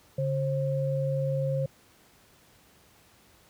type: tone pair together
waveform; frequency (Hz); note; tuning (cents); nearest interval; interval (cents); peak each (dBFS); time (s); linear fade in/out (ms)
sine; 141.41 / 533; C#3 / C5; +35 / +32; octave + major seventh; 2297; -27 / -29; 0.18-1.66; 5
effects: pink hiss -59 dBFS RMS until 3.49 s + high-pass 60 Hz 12 dB/octave